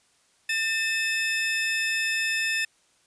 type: tone pair together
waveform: 35% pulse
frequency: 1796 / 2600 Hz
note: A6 / E7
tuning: +35 / -24 cents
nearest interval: tritone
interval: 641 cents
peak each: -25 dBFS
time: 0.49-2.65 s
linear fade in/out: 5 ms
effects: white hiss -64 dBFS RMS until 3.06 s + resampled to 22050 Hz